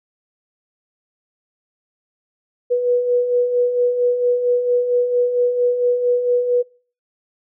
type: beating tone pair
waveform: sine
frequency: 485.9 / 490.3 Hz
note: B4 / B4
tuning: -28 / -13 cents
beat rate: 4.4 Hz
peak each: -24 / -15 dBFS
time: 2.7-6.63 s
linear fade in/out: 20 ms
effects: noise-tail reverb RT60 0.4 s tail -23 dB re dry